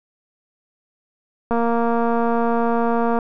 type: click train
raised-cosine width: 1 ms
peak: -8 dBFS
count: 392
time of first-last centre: 1.51-3.188 s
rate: 233 Hz
effects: none